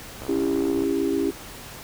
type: click train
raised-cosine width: 1 ms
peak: -23 dBFS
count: 41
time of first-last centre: 0.22-0.838 s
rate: 64.7 Hz
type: chord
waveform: sine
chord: C# diminished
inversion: none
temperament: just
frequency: 277.2 / 332.6 / 399.1 Hz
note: C#4 / E4 / G4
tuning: 0 / +16 / +31 cents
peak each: -25 dBFS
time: 0.28-1.31 s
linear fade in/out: 10 ms
effects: pink hiss -40 dBFS RMS until 1.83 s